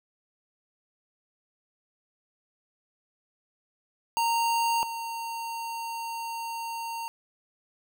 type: tone pair in turn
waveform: square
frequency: 925 / 919.9 Hz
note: A#5 / A#5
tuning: -14 / -23 cents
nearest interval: unison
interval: 9 cents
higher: first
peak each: -24 / -33 dBFS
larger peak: first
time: 4.17-4.83 / 4.83-7.08 s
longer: second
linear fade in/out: 0 ms
effects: none